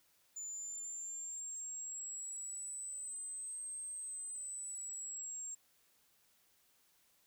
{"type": "linear two-way sweep", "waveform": "sine", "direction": "up then down", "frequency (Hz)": [7020, 8372, 7470], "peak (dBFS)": -39, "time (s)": [0.36, 5.55], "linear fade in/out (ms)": 10, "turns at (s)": 3.8, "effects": ["tanh soft clip ceiling -41 dBFS", "white hiss -72 dBFS RMS until 7.26 s"]}